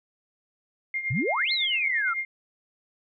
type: tone with tremolo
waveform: sine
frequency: 2117 Hz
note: C7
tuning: 20 cents sharp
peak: -24 dBFS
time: 0.94-2.25 s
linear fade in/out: 2 ms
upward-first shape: triangle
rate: 9 Hz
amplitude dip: 75%
type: exponential two-way sweep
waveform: sine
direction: up then down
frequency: 103.83 to 4282 to 1309 Hz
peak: -24 dBFS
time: 1.1-2.14 s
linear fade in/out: 10 ms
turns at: 1.52 s
effects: none